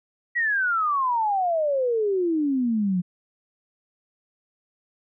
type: exponential sweep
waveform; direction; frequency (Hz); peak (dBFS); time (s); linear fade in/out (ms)
sine; down; 1950 to 173.8; -20; 0.35-3.02; 20
effects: none